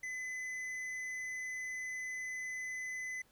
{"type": "tone with hard clipping", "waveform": "sine", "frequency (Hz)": 2018, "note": "B6", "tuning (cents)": 37, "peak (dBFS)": -40, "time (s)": [0.03, 3.22], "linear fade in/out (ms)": 5, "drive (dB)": 7, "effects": ["pink hiss -69 dBFS RMS until 3.31 s"]}